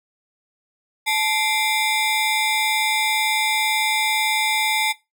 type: ring-modulated tone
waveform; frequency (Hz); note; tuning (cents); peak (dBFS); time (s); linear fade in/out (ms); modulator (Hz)
25% pulse; 1480; F#6; 0; -12; 1.06-4.93; 20; 609
effects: noise-tail reverb RT60 0.2 s tail -17 dB re dry